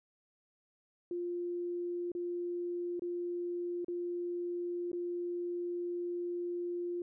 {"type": "tone with dropouts", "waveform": "sine", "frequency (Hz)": 350, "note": "F4", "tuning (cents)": 4, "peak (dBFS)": -34, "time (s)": [1.11, 7.02], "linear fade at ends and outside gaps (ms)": 2, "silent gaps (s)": [[2.118, 2.15], [2.995, 3.02], [3.846, 3.882], [4.917, 4.93]], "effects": []}